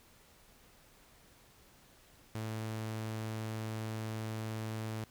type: tone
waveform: sawtooth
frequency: 110 Hz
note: A2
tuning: in tune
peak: -33 dBFS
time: 2.35-5.04 s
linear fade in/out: 0 ms
effects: pink hiss -62 dBFS RMS until 5.1 s